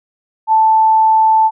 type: tone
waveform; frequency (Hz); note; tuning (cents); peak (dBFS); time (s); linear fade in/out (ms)
sine; 880; A5; 0; -7; 0.47-1.51; 50
effects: none